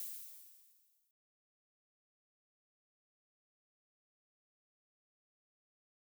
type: noise with exponential decay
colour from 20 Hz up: violet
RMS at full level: -42 dBFS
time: 0-1.11 s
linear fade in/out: 1 ms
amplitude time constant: 240 ms
effects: none